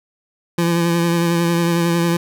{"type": "tone with vibrato", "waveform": "25% pulse", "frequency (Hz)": 170, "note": "F3", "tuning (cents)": -46, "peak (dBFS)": -11, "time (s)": [0.58, 2.17], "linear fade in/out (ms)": 5, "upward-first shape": "sine", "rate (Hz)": 11, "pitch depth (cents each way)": 24, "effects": []}